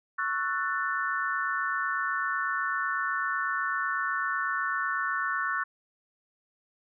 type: chord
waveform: sine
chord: F# minor seventh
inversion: second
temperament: just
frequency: 1110 / 1332 / 1480 / 1776 Hz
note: C#6 / E6 / F#6 / A6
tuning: +2 / +18 / 0 / +16 cents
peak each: -32 / -34 / -31 / -33 dBFS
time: 0.18-5.64 s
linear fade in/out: 10 ms
effects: none